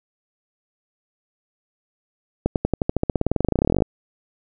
accelerating click train, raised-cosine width 2 ms, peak -5 dBFS, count 30, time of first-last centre 2.46-3.822 s, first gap 98 ms, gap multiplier 0.94, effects none

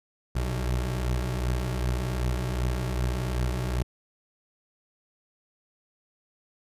25% pulse beating tone pair, 61.74 / 64.34 Hz, B1 / C2, 0 / -28 cents, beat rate 2.6 Hz, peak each -23 / -29 dBFS, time 0.35-3.83 s, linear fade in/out 10 ms, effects resampled to 32000 Hz

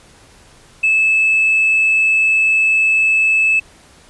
triangle tone with hard clipping, 2612 Hz, E7, 17 cents flat, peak -11 dBFS, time 0.83-3.6 s, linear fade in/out 10 ms, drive 4 dB, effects pink hiss -46 dBFS RMS until 4.09 s + resampled to 24000 Hz

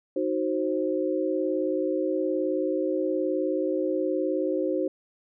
sine chord, C diminished, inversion first, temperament equal with one note detuned, 311.1 / 370 / 528.7 Hz, Eb4 / Gb4 / C5, 0 / 0 / +18 cents, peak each -28 dBFS, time 0.16-4.88 s, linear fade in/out 5 ms, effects none

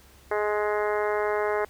harmonic tone, 209.6 Hz, G#3, 16 cents sharp, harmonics 2 / 3 / 4 / 5 / 6 / 7 / 8 / 9 / 10, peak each -26 / -30 / -32 / -34 / -36 / -37 / -38 / -39 / -40 dBFS, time 0.31-1.65 s, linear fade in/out 5 ms, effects added 67 Hz sine -55 dBFS peak until 1.69 s + pink hiss -55 dBFS RMS until 1.69 s

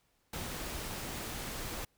pink noise, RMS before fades -40 dBFS, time 0.33-1.85 s, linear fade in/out 5 ms, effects pink hiss -74 dBFS RMS until 1.97 s

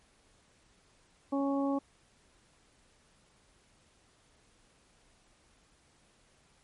harmonic tone, 277.2 Hz, C#4, in tune, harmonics 1 / 2 / 3 / 4, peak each -29 / -35 / -39 / -41 dBFS, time 1.32-1.79 s, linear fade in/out 10 ms, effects pink hiss -66 dBFS RMS until 6.63 s + MP3 48 kbps

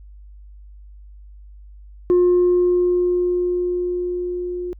sine tone with level ramp, 356.5 Hz, F4, 36 cents sharp, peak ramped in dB -9 to -24 dBFS, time 2.1-4.73 s, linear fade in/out 0 ms, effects tanh soft clip ceiling -10 dBFS + added 50 Hz sine -39 dBFS peak until 4.79 s

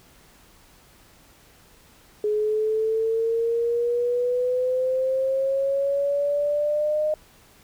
sine exponential sweep, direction up, 420 to 615 Hz, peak -20 dBFS, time 2.24-7.14 s, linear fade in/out 2 ms, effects pink hiss -54 dBFS RMS until 7.63 s

